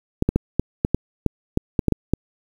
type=clicks; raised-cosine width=3 ms; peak=-4 dBFS; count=12; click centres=0.224 / 0.29 / 0.36 / 0.596 / 0.849 / 0.946 / 1.263 / 1.574 / 1.792 / 1.883 / 1.923 / 2.136 s; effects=7-bit

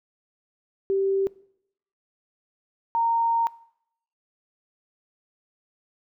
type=tone pair in turn; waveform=sine; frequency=389.4 / 923.5 Hz; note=G4 / A#5; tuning=-12 / -16 cents; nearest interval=octave + minor third; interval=1496 cents; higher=second; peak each=-20 dBFS; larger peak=neither; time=0.9-1.27 / 2.95-3.47 s; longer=second; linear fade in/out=0 ms; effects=noise-tail reverb RT60 0.7 s tail -21 dB re dry

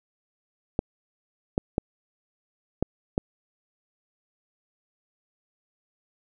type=clicks; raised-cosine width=2 ms; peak=-9 dBFS; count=5; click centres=0.791 / 1.579 / 1.781 / 2.826 / 3.179 s; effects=none

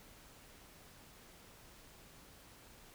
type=silence; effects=pink hiss -59 dBFS RMS until 2.94 s

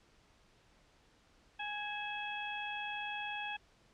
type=harmonic tone with a mistuned harmonic; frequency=830.6 Hz; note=G#5; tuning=in tune; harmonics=1 / 2 / 3 / 4; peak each=-42 / -44 / -42 / -46 dBFS; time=1.59-3.57 s; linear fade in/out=10 ms; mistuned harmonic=3; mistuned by=+63 cents; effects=pink hiss -67 dBFS RMS until 3.93 s + low-pass 6000 Hz 12 dB/octave

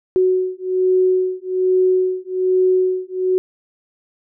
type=beating tone pair; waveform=sine; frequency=370 / 371.2 Hz; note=F#4 / F#4; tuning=0 / +6 cents; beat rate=1.2 Hz; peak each=-17 dBFS; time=0.16-3.38 s; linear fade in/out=0 ms; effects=none

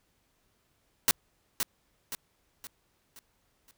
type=noise with echo; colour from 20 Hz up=white; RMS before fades=-22 dBFS; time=1.08-1.11 s; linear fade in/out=0 ms; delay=520 ms; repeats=5; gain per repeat=-7 dB; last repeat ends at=3.71 s; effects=pink hiss -72 dBFS RMS until 3.77 s

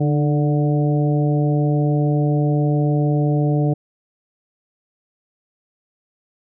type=harmonic tone with a mistuned harmonic; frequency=146.83 Hz; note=D3; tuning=in tune; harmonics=1 / 2 / 3 / 4 / 5; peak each=-16 / -22 / -26 / -28 / -30 dBFS; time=0-3.74 s; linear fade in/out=10 ms; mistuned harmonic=2; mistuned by=+41 cents; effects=none

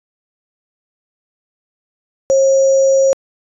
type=tone with sample-and-hold; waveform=sine; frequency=539 Hz; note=C#5; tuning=49 cents flat; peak=-8 dBFS; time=2.3-3.13 s; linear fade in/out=0 ms; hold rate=6300 Hz; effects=resampled to 22050 Hz

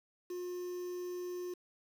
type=tone with quantisation; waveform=triangle; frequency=358 Hz; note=F4; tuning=43 cents sharp; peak=-36 dBFS; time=0.3-1.54 s; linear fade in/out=5 ms; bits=9; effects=none

